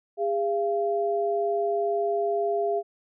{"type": "tone pair together", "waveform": "sine", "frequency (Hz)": [406.9, 684.9], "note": ["G#4", "F5"], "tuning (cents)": [-35, -34], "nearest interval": "major sixth", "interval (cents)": 901, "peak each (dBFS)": [-25, -26], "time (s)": [0.17, 2.83], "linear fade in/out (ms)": 50, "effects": []}